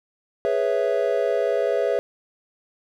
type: chord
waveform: triangle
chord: C# minor seventh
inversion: second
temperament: equal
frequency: 415.3 / 493.9 / 554.4 / 659.3 Hz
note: G#4 / B4 / C#5 / E5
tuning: 0 / 0 / 0 / 0 cents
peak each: -23 dBFS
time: 0.45-1.99 s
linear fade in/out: 0 ms
effects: none